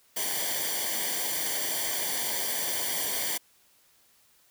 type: noise with comb filter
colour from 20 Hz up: white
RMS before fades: -30 dBFS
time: 0.16-3.38 s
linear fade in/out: 10 ms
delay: 0.76 ms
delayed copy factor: -0.8
effects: white hiss -63 dBFS RMS until 4.5 s